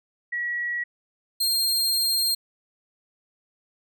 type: tone pair in turn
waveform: sine / sawtooth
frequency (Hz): 1923 / 4204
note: B6 / C8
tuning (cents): -47 / +7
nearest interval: octave + major second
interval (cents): 1354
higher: second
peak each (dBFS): -25 / -18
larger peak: second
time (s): 0.32-0.84 / 1.4-2.35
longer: second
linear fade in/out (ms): 10
effects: none